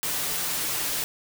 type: noise with comb filter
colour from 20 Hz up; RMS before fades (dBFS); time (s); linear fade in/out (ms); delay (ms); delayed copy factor
white; -28; 0.03-1.04; 0; 6.7; +0.5
effects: none